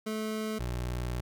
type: tone pair in turn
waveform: 25% pulse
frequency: 217.1 / 60.92 Hz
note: A3 / B1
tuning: -23 / -23 cents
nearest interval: octave + minor seventh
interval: 2200 cents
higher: first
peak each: -28 dBFS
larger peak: neither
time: 0.06-0.59 / 0.59-1.21 s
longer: second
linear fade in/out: 10 ms
effects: none